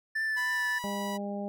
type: tone with vibrato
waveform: triangle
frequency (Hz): 1760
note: A6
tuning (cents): 0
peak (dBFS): -26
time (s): 0.15-0.79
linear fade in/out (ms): 10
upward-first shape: triangle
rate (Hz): 3.3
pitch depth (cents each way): 17
type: tone with pitch glide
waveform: sawtooth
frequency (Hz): 987.8 to 977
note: B5 to B5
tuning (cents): 0 to -19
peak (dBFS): -32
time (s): 0.36-1.18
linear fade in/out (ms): 20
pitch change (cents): -19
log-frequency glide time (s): 0.49-0.59
type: harmonic tone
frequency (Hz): 202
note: G#3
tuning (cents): -48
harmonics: 1 / 2 / 3 / 4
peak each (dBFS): -34 / -41 / -38 / -42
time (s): 0.84-1.48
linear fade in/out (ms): 0
effects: none